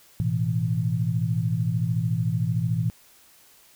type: chord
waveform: sine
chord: A suspended second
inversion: none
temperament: equal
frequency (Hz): 110 / 123.47 / 164.81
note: A2 / B2 / E3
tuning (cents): 0 / 0 / 0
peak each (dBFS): -26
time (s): 0.2-2.9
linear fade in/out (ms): 0
effects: white hiss -55 dBFS RMS until 3.75 s